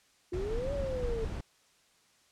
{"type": "exponential two-way sweep", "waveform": "sine", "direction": "up then down", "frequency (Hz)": [347.6, 572, 439.5], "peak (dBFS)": -33, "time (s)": [0.32, 1.25], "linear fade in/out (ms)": 5, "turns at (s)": 0.73}
{"type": "noise", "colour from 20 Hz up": "brown", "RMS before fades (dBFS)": -36, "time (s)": [0.33, 1.41], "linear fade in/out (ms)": 5}
{"effects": ["white hiss -66 dBFS RMS until 2.31 s", "low-pass 8000 Hz 12 dB/octave"]}